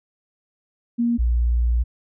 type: tone pair in turn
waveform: sine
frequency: 236.1 / 59.15 Hz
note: A#3 / A#1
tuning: +22 / +26 cents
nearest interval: 2 octaves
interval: 2396 cents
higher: first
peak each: -17 / -16 dBFS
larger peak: second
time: 0.98-1.18 / 1.18-1.84 s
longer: second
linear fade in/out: 20 ms
effects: none